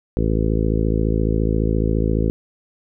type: harmonic tone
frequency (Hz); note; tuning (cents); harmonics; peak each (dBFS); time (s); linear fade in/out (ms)
54.5; A1; -16; 1 / 2 / 3 / 4 / 5 / 6 / 7 / 8 / 9; -20 / -23 / -25 / -26 / -27 / -28 / -28 / -29 / -30; 0.17-2.3; 0
effects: none